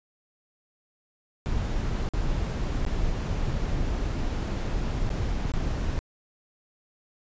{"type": "noise with dropouts", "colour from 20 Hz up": "brown", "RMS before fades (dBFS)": -27, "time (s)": [1.46, 5.99], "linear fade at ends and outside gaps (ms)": 0, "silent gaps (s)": [[2.089, 2.136], [2.85, 2.864], [5.092, 5.102], [5.519, 5.538]], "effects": ["resampled to 16000 Hz"]}